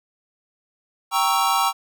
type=chord; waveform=square; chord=G diminished seventh; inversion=none; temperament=equal; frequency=784 / 932.3 / 1108.7 / 1318.5 Hz; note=G5 / Bb5 / Db6 / Fb6; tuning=0 / 0 / 0 / 0 cents; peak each=-24 dBFS; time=1.11-1.73 s; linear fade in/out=50 ms; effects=none